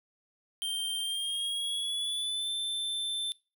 square tone with pitch glide, 3159 to 3546 Hz, G7 to A7, +13 to +13 cents, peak -31 dBFS, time 0.62-3.32 s, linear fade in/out 0 ms, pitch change +200 cents, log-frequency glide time 1-2.5 s, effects noise-tail reverb RT60 0.3 s tail -23 dB re dry

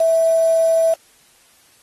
sine tone with quantisation, 655 Hz, E5, 11 cents flat, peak -12 dBFS, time 0-0.94 s, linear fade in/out 5 ms, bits 5, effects white hiss -53 dBFS RMS until 1.82 s + AAC 32 kbps

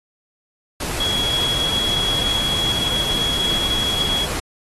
sine tone in noise, 3333 Hz, G#7, 5 cents sharp, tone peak -19 dBFS, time 1-4.26 s, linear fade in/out 5 ms, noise pink, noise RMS -26 dBFS, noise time 0.8-4.4 s, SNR +4 dB, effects AAC 32 kbps

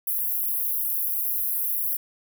pink high-pass noise, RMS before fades -26 dBFS, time 0.07-1.97 s, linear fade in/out 5 ms, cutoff 11000 Hz, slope 96 dB/octave, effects none

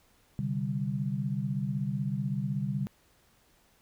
sine chord, C suspended second, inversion none, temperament equal, 130.81 / 146.83 / 196 Hz, C3 / D3 / G3, 0 / 0 / 0 cents, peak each -33 dBFS, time 0.39-2.87 s, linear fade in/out 0 ms, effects pink hiss -65 dBFS RMS until 3.81 s

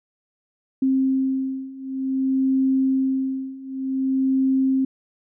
sine beating tone pair, 264.8 / 265.34 Hz, C4 / C4, +21 / +24 cents, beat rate 0.54 Hz, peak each -23 / -21 dBFS, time 0.82-4.85 s, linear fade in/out 5 ms, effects none

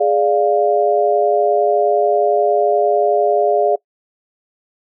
sine chord, D diminished, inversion second, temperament equal, 415.3 / 587.3 / 698.5 Hz, Ab4 / D5 / F5, 0 / 0 / 0 cents, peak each -16 dBFS, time 0-3.76 s, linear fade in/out 10 ms, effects noise-tail reverb RT60 0.1 s tail -23 dB re dry

